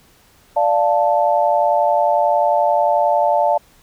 sine chord, D minor, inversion none, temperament equal, 587.3 / 698.5 / 880 Hz, D5 / F5 / A5, 0 / 0 / 0 cents, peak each -17 dBFS, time 0.56-3.58 s, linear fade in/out 10 ms, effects pink hiss -52 dBFS RMS until 3.82 s

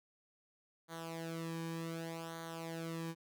sawtooth tone with flanger, 164.81 Hz, E3, in tune, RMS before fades -43 dBFS, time 0.88-3.15 s, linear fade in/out 50 ms, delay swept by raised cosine 0.38 to 1.48 ms, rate 0.66 Hz, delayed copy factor -0.75, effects none

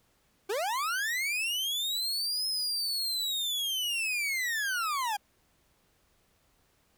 40% pulse linear two-way sweep, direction up then down, 363.8 to 5170 to 789 Hz, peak -28 dBFS, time 0.49-5.17 s, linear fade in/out 10 ms, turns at 2.47 s, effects pink hiss -69 dBFS RMS until 6.97 s

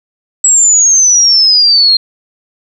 sine exponential sweep, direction down, 7790 to 4186 Hz, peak -4 dBFS, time 0.44-1.97 s, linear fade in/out 5 ms, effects none

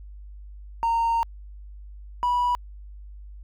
triangle tone pair in turn, 922 / 977.6 Hz, A#5 / B5, -19 / -18 cents, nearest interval minor second, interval 101 cents, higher second, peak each -17 dBFS, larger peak neither, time 0.83-1.23 / 2.23-2.55 s, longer first, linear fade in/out 0 ms, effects tanh soft clip ceiling -15 dBFS + added 50 Hz sine -39 dBFS peak until 3.43 s

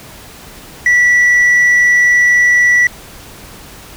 sine tone with tanh clipping, 1954 Hz, B6, 19 cents flat, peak -7 dBFS, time 0.86-2.87 s, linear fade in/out 2 ms, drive 2 dB, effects pink hiss -35 dBFS RMS until 3.96 s

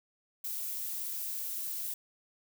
violet noise, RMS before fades -37 dBFS, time 0.44-1.94 s, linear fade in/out 5 ms, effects none

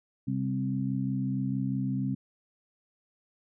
sine tone cluster, 132.4 / 198.6 / 263.3 Hz, C3 / G3 / C4, +21 / +23 / +11 cents, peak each -31 / -32 / -32 dBFS, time 0.27-2.15 s, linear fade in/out 10 ms, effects none

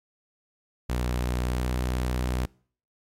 sawtooth tone with pitch glide, 61.3 to 62.23 Hz, B1 to B1, -12 to +14 cents, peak -21 dBFS, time 0.89-2.46 s, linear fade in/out 10 ms, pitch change +26 cents, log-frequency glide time 1.47-1.62 s, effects noise-tail reverb RT60 0.5 s tail -25 dB re dry + MP3 64 kbps

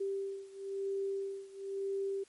sine beating tone pair, 392 / 393 Hz, G4 / G4, 0 / +4 cents, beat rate 1 Hz, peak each -37 / -39 dBFS, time 0-2.24 s, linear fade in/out 10 ms, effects white hiss -65 dBFS RMS until 2.28 s + MP3 48 kbps

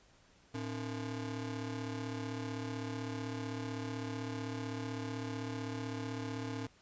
30% pulse ring-modulated tone, 190 Hz, F#3, 46 cents sharp, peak -32 dBFS, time 0.54-6.67 s, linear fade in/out 5 ms, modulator 77.1 Hz, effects pink hiss -65 dBFS RMS until 6.81 s + resampled to 16000 Hz

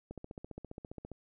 click train, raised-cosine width 2 ms, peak -30 dBFS, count 16, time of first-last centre 0.11-1.117 s, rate 14.9 Hz, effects none

